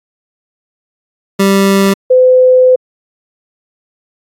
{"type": "tone pair in turn", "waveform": ["25% pulse", "sine"], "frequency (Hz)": [196, 509.2], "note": ["G3", "C5"], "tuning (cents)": [0, -47], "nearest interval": "octave + perfect fourth", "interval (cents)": 1653, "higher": "second", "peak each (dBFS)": -3, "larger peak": "neither", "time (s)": [[1.39, 1.94], [2.1, 2.76]], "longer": "second", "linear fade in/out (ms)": 10, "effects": ["AAC 64 kbps"]}